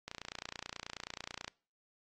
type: click train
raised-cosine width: 0.2 ms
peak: -24 dBFS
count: 42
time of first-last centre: 0.08-1.479 s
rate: 29.3 Hz
effects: noise-tail reverb RT60 0.4 s tail -24 dB re dry + AAC 32 kbps